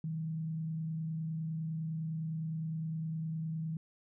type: tone with frequency modulation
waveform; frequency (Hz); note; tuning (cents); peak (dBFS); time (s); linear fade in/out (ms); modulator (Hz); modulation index
sine; 160; D#3; +49; -34; 0.04-3.77; 2; 29.8; 0.26
effects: none